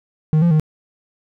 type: tone with pitch steps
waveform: triangle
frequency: 155.5 / 171.4 / 155.1 Hz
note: D#3 / F3 / D#3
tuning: -1 / -32 / -5 cents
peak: -9 dBFS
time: 0.33-0.597 s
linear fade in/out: 0 ms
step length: 89 ms
effects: none